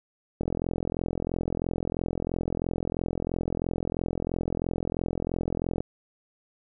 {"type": "click train", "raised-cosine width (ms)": 2, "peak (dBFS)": -15, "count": 233, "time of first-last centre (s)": [0.41, 5.805], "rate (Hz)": 43, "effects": []}